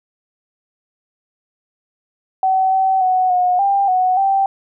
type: tone with pitch steps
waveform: sine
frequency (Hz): 759 / 764 / 742 / 724 / 794 / 739 / 781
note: F#5 / G5 / F#5 / F#5 / G5 / F#5 / G5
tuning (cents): +44 / -45 / +5 / -38 / +22 / -2 / -7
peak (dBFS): -12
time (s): 2.43-4.46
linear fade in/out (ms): 2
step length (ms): 290
effects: none